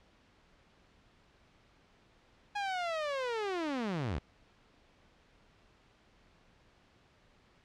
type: linear sweep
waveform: sawtooth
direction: down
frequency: 832 to 58.27 Hz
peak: -29 dBFS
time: 2.55-4.19 s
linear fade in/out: 10 ms
effects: pink hiss -65 dBFS RMS until 7.64 s + low-pass 4000 Hz 12 dB/octave